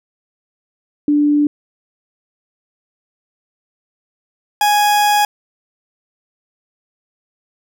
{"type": "tone pair in turn", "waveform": ["sine", "40% pulse"], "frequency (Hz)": [293.7, 830.7], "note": ["D4", "G#5"], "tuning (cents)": [0, 0], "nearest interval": "octave + tritone", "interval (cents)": 1800, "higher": "second", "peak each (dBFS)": -10, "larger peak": "neither", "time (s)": [[1.08, 1.47], [4.61, 5.25]], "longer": "second", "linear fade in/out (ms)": 2, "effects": []}